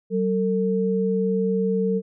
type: tone pair together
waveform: sine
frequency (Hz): 190.1 / 450.8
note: F#3 / A4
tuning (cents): +47 / +42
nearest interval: octave + minor third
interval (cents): 1495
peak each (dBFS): -22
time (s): 0.1-2.02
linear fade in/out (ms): 50
effects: none